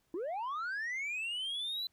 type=linear sweep; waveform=sine; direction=up; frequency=311.1 to 4038 Hz; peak=-32 dBFS; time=0.14-1.87 s; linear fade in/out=2 ms; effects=tanh soft clip ceiling -34 dBFS + pink hiss -75 dBFS RMS until 1.92 s